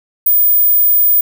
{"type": "tone", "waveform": "sine", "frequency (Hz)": 15030, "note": "A#9", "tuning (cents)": 13, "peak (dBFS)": -7, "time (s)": [0.26, 1.21], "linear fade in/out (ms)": 5, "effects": []}